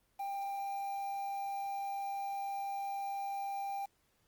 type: tone with quantisation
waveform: triangle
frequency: 793 Hz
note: G5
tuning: 20 cents sharp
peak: -34 dBFS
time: 0.19-3.86 s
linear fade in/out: 10 ms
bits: 9
effects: pink hiss -74 dBFS RMS until 4.27 s + Opus 24 kbps